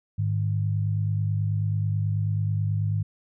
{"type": "tone pair together", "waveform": "sine", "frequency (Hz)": [103.83, 153.07], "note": ["G#2", "D#3"], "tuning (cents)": [0, -28], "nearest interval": "perfect fifth", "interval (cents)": 672, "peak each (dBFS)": [-23, -29], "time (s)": [0.18, 3.03], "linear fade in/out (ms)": 10, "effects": []}